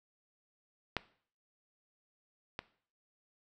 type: clicks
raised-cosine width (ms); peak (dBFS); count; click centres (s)
0.3; -15 / -21; 2; 0.967 / 2.591
effects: noise-tail reverb RT60 0.5 s tail -18 dB re dry